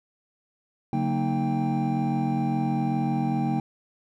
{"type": "tone cluster", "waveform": "triangle", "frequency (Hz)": [143.1, 185.3, 230.5, 309.5, 791], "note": ["D3", "F#3", "A#3", "D#4", "G5"], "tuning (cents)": [-45, 3, -19, -9, 15], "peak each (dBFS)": [-26, -30, -25, -29, -29], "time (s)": [0.93, 3.6], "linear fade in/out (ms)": 2, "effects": []}